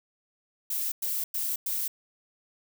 violet noise bursts, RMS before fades -30 dBFS, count 4, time 0.7-1.88 s, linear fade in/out 5 ms, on 220 ms, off 100 ms, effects none

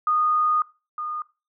sine tone pair in turn, 1232 / 1223.5 Hz, D#6 / D#6, -17 / -29 cents, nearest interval unison, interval 12 cents, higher first, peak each -18 / -27 dBFS, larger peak first, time 0.07-0.62 / 0.98-1.22 s, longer first, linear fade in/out 2 ms, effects noise-tail reverb RT60 0.3 s tail -20 dB re dry

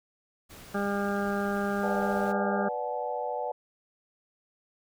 pink noise, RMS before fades -48 dBFS, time 0.49-2.33 s, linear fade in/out 20 ms
harmonic tone, 201.1 Hz, G3, 44 cents sharp, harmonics 1 / 2 / 3 / 4 / 6 / 7 / 8, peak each -30 / -33 / -35 / -36 / -38 / -38 / -39 dBFS, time 0.74-2.69 s, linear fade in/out 10 ms
sine chord, B minor seventh, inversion none, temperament equal with one note detuned, 493.9 / 587.3 / 740 / 861.9 Hz, B4 / D5 / F#5 / A5, 0 / 0 / 0 / -36 cents, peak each -35 dBFS, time 1.83-3.52 s, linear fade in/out 5 ms
effects none

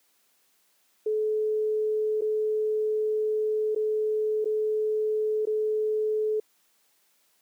sine tone with dropouts, 430.2 Hz, A4, 39 cents flat, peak -23 dBFS, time 1.06-6.4 s, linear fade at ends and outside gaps 5 ms, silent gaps 2.21-2.218 / 3.749-3.76 / 4.445-4.455 / 5.454-5.47 s, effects white hiss -67 dBFS RMS until 7.41 s + high-pass 200 Hz 12 dB/octave

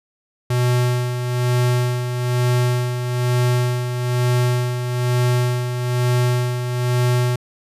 square tone with tremolo, 123.47 Hz, B2, in tune, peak -15 dBFS, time 0.5-7.36 s, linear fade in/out 5 ms, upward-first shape sine, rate 1.1 Hz, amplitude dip 55%, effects resampled to 32000 Hz

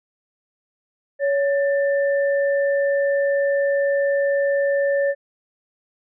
sine tone pair together, 560 / 1777.9 Hz, C#5 / A6, +18 / +18 cents, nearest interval octave + minor sixth, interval 2000 cents, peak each -17 / -27 dBFS, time 1.19-5.15 s, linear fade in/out 50 ms, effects none

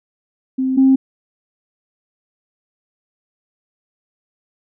sine tone pair in turn, 261.6 / 265.9 Hz, C4 / C4, 0 / +28 cents, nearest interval unison, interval 28 cents, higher second, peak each -15 / -7 dBFS, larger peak second, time 0.58-0.77 / 0.77-0.96 s, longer neither, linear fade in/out 10 ms, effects tanh soft clip ceiling -3 dBFS

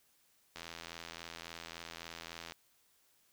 click train, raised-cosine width 0.2 ms, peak -27 dBFS, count 165, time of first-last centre 0.56-2.522 s, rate 83.6 Hz, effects white hiss -71 dBFS RMS until 3.32 s

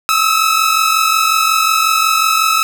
sawtooth tone pair together, 1273.5 / 1319 Hz, D#6 / E6, +40 / +1 cents, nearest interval minor second, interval 61 cents, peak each -10 dBFS, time 0.09-2.63 s, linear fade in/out 0 ms, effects none

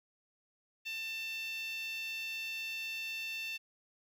10% pulse tone with high-pass filter, 892 Hz, A5, 23 cents sharp, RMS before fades -40 dBFS, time 0.85-3.58 s, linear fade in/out 20 ms, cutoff 2700 Hz, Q 5, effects none

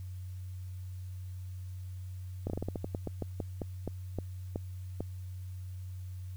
slowing click train, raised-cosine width 2 ms, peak -21 dBFS, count 17, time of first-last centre 2.47-5.006 s, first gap 29 ms, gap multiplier 1.2, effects added 92 Hz sine -39 dBFS peak until 6.36 s + white hiss -64 dBFS RMS until 6.36 s

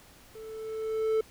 triangle tone with level ramp, 440 Hz, A4, in tune, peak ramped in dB -40 to -20 dBFS, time 0.35-1.21 s, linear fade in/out 5 ms, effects pink hiss -55 dBFS RMS until 1.3 s

